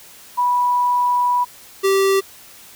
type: tone pair in turn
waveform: sine / square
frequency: 981 / 389.3 Hz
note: B5 / G4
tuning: -12 / -12 cents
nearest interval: octave + major third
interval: 1600 cents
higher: first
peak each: -14 dBFS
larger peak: neither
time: 0.37-1.45 / 1.83-2.21 s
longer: first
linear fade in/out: 20 ms
effects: white hiss -43 dBFS RMS until 2.75 s